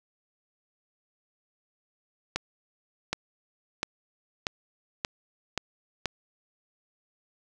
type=accelerating click train; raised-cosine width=0.2 ms; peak=-10 dBFS; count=7; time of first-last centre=2.36-6.057 s; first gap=770 ms; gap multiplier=0.91; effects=none